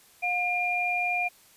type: tone pair together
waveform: sine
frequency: 714.7 / 2404 Hz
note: F5 / D7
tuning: +40 / +40 cents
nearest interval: octave + major sixth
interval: 2100 cents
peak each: -29 / -26 dBFS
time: 0.22-1.29 s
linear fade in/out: 20 ms
effects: white hiss -57 dBFS RMS until 1.56 s + resampled to 32000 Hz